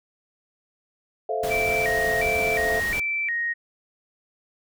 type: chord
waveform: sine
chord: F major seventh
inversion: first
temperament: just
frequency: 436.5 / 523.8 / 654.8 / 698.5 Hz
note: A4 / C5 / E5 / F5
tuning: -14 / +2 / -12 / 0 cents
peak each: -28 / -32 / -29 / -28 dBFS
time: 1.29-2.8 s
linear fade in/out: 5 ms
type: noise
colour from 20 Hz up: pink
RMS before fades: -33 dBFS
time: 1.43-3 s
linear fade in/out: 5 ms
type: tone with vibrato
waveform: sine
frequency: 2089 Hz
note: C7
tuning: 3 cents flat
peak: -23 dBFS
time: 1.5-3.54 s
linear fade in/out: 20 ms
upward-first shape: square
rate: 1.4 Hz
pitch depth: 190 cents each way
effects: none